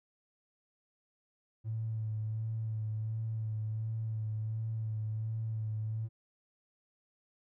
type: tone with vibrato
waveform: triangle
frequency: 110 Hz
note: A2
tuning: in tune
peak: -29 dBFS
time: 1.64-6.09 s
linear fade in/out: 50 ms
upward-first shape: sine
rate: 1.4 Hz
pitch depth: 27 cents each way
effects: tanh soft clip ceiling -31 dBFS